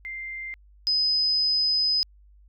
sine tone pair in turn, 2093 / 5029 Hz, C7 / D#8, 0 / +18 cents, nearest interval octave + minor third, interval 1518 cents, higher second, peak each -32 / -20 dBFS, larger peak second, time 0.05-0.54 / 0.87-2.03 s, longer second, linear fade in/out 0 ms, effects added 50 Hz sine -51 dBFS peak until 2.48 s

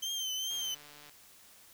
30% pulse tone with vibrato, 3117 Hz, G7, 11 cents flat, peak -31 dBFS, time 0.02-0.75 s, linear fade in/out 10 ms, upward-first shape triangle, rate 2.4 Hz, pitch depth 63 cents each way
click train, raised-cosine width 0.2 ms, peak -36 dBFS, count 87, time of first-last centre 0.51-1.095 s, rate 147 Hz
effects white hiss -58 dBFS RMS until 1.73 s

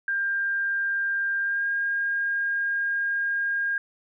sine tone with pitch glide, 1596 to 1617.3 Hz, G6 to G#6, +31 to -46 cents, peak -23 dBFS, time 0.08-3.78 s, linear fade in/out 2 ms, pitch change +23 cents, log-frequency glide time 1.41-1.66 s, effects none

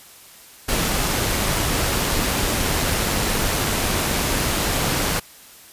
pink noise with amplitude modulation, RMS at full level -20 dBFS, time 0.68-5.2 s, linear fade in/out 10 ms, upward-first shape sine, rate 100 Hz, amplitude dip 25%, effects white hiss -45 dBFS RMS until 5.72 s + resampled to 32000 Hz

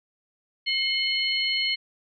sine tone cluster, 2152 / 3028 / 4288 Hz, C7 / F#7 / C8, +48 / +39 / +42 cents, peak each -27 dBFS, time 0.66-1.76 s, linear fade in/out 20 ms, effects none

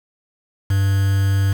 triangle tone with quantisation, 98 Hz, G2, in tune, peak -12 dBFS, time 0.7-1.53 s, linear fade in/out 5 ms, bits 5, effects none

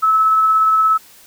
sine tone with tremolo, 1300 Hz, E6, 24 cents flat, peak -9 dBFS, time 0.02-0.98 s, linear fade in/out 20 ms, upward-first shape triangle, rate 17 Hz, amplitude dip 25%, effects white hiss -45 dBFS RMS until 1.26 s

